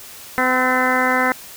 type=harmonic tone with a mistuned harmonic; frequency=254.8 Hz; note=C4; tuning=46 cents flat; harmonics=1 / 2 / 3 / 4 / 5 / 6 / 7 / 8; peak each=-23 / -23 / -23 / -23 / -23 / -23 / -23 / -23 dBFS; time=0.38-1.32 s; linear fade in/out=0 ms; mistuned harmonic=5; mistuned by=+36 cents; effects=white hiss -38 dBFS RMS until 1.56 s